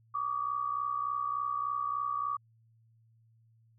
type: tone pair together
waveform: sine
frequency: 1142.6 / 1206 Hz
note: D6 / D6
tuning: -48 / +46 cents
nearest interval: minor second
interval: 94 cents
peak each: -32 / -35 dBFS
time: 0.14-2.37 s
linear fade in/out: 10 ms
effects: added 113 Hz sine -62 dBFS peak until 3.78 s